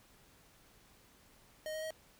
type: tone with pitch steps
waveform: square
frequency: 621 / 627.5 / 634 Hz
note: D#5 / D#5 / D#5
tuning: -3 / +15 / +32 cents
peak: -39 dBFS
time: 1.66-1.906 s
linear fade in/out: 0 ms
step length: 82 ms
effects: pink hiss -64 dBFS RMS until 2.19 s